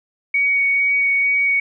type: tone with vibrato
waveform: sine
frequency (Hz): 2243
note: C#7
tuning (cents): +20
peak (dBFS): -14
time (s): 0.34-1.6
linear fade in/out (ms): 5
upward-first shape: sine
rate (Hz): 2.2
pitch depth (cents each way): 9
effects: none